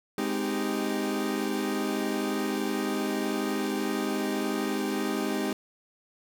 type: chord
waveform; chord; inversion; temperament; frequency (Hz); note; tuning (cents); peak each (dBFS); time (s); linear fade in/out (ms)
40% pulse; Ab major seventh; none; equal with one note detuned; 207.7 / 258.6 / 311.1 / 392; Ab3 / C4 / Eb4 / G4; 0 / -20 / 0 / 0; -32; 0.18-5.53; 2
effects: none